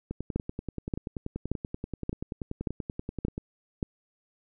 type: two click trains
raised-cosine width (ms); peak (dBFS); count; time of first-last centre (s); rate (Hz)
3; -20 / -15; 35 / 7; 0.11-3.379 / 0.36-3.828; 10.4 / 1.73
effects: none